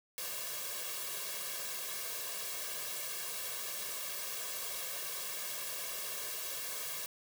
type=noise with comb filter; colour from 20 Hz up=white; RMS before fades=-40 dBFS; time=0.18-7.06 s; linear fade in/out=0 ms; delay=1.8 ms; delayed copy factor=+1; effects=high-pass 200 Hz 12 dB/octave